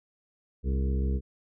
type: harmonic tone with a mistuned harmonic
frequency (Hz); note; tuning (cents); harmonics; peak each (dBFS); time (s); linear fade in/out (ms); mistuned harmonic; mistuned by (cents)
66.4; C2; +26; 1 / 2 / 3 / 4 / 5 / 6 / 7; -25 / -36 / -35 / -42 / -43 / -41 / -44; 0.63-1.21; 50; 6; +45
effects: none